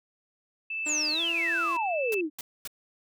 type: tone with tremolo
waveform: sine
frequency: 2637 Hz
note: E7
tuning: in tune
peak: -29 dBFS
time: 0.7-2.21 s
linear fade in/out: 5 ms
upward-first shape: sine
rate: 1.5 Hz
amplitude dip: 40%
type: exponential sweep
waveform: sine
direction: down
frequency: 7900 to 289.6 Hz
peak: -26 dBFS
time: 0.85-2.3 s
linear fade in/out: 50 ms
type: tone with pitch glide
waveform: sawtooth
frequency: 303.1 to 336.3 Hz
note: D#4 to E4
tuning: -45 to +35 cents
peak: -32 dBFS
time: 0.86-1.77 s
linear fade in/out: 5 ms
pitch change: +180 cents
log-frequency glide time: 1.11-1.21 s
type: noise bursts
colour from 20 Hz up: white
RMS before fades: -37 dBFS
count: 3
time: 2.12-2.675 s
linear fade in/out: 2 ms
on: 25 ms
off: 240 ms
effects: none